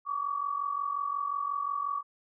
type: tone pair together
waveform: sine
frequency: 1129.1 / 1174.7 Hz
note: C#6 / D6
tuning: +32 / 0 cents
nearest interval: minor second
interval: 68 cents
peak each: -31 / -34 dBFS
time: 0.05-2.03 s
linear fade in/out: 50 ms
effects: none